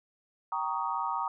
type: chord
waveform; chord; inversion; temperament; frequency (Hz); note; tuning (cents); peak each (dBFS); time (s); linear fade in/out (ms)
sine; Eb dominant seventh; first; just; 777.8 / 933.4 / 1120.1 / 1244.5; G5 / Bb5 / Db6 / Eb6; -14 / +2 / +18 / 0; -37 / -32 / -36 / -35; 0.52-1.28; 2
effects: none